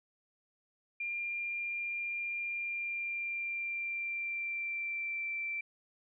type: tone with pitch glide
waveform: sine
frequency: 2395 to 2342 Hz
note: D7 to D7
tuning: +33 to -5 cents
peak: -34 dBFS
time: 1-5.61 s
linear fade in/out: 5 ms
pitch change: -38 cents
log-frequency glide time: 2.47-5.3 s
effects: none